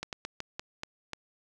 slowing click train, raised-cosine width 0.2 ms, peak -18 dBFS, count 7, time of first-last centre 0.03-1.133 s, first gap 98 ms, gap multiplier 1.25, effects none

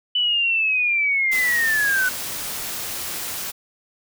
sine linear sweep, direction down, 2992 to 1480 Hz, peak -17 dBFS, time 0.15-2.09 s, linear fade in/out 5 ms
white noise, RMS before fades -29 dBFS, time 1.31-3.52 s, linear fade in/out 20 ms
effects none

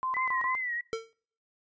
sine tone bursts, 1037 Hz, C6, 16 cents flat, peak -28 dBFS, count 4, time 0.03-0.551 s, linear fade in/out 0 ms, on 110 ms, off 27 ms
sine tone with vibrato, 1978 Hz, B6, 2 cents sharp, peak -30 dBFS, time 0.14-0.81 s, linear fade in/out 5 ms, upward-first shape triangle, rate 2.9 Hz, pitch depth 100 cents each way
square tone with exponential decay, 451.1 Hz, A4, 43 cents sharp, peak -27 dBFS, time 0.93-1.13 s, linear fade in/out 0 ms, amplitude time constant 42 ms
effects noise-tail reverb RT60 0.5 s tail -25 dB re dry + resampled to 16000 Hz

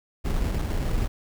brown noise with sample-and-hold, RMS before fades -25 dBFS, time 0.24-1.08 s, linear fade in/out 20 ms, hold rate 2450 Hz, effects none

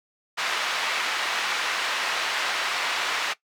pink band-pass noise, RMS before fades -27 dBFS, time 0.37-3.34 s, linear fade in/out 20 ms, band 1100 to 3800 Hz, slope 12 dB/octave, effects noise-tail reverb RT60 0.1 s tail -18 dB re dry

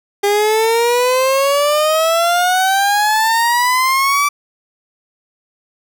30% pulse exponential sweep, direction up, 402 to 1167 Hz, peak -9 dBFS, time 0.23-4.29 s, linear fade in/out 10 ms, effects none

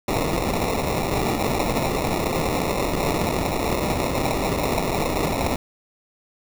white noise with sample-and-hold, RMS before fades -23 dBFS, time 0.08-5.56 s, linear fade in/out 5 ms, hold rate 1575 Hz, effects none

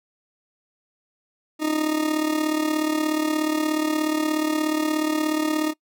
40% pulse tone with amplitude modulation, 308.8 Hz, D#4, 13 cents flat, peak -17 dBFS, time 1.59-5.74 s, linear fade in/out 50 ms, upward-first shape sine, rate 36.8 Hz, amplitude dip 65%, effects noise-tail reverb RT60 0.1 s tail -24 dB re dry

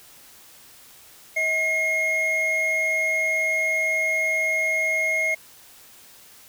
triangle tone pair together, 639 / 2149 Hz, D#5 / C7, +46 / +46 cents, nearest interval octave + major sixth, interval 2100 cents, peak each -27 / -19 dBFS, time 1.36-5.35 s, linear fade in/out 10 ms, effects white hiss -49 dBFS RMS until 6.48 s

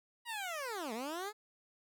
15% pulse linear two-way sweep, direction down then up, 972 to 210.8 to 436.5 Hz, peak -32 dBFS, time 0.25-1.33 s, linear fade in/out 50 ms, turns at 0.93 s, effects none

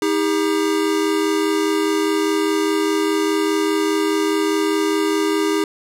square tone pair together, 317.6 / 402.5 Hz, D#4 / G4, +36 / +46 cents, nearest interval major third, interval 410 cents, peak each -20 dBFS, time 0.02-5.64 s, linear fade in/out 2 ms, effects low-pass 12000 Hz 12 dB/octave

